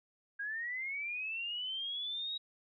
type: linear sweep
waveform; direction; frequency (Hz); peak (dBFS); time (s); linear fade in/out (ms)
sine; up; 1610 to 3828; -36; 0.39-2.38; 10
effects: none